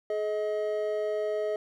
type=tone pair together; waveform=triangle; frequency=424.7 / 631 Hz; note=G#4 / D#5; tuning=+39 / +24 cents; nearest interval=perfect fifth; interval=685 cents; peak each=-28 dBFS; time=0.1-1.56 s; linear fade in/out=2 ms; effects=none